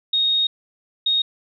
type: tone pair in turn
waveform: sine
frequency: 3729 / 3729 Hz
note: A#7 / A#7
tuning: 0 / 0 cents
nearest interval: unison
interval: 0 cents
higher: neither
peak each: -16 dBFS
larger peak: neither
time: 0.13-0.47 / 1.06-1.22 s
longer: first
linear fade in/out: 5 ms
effects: none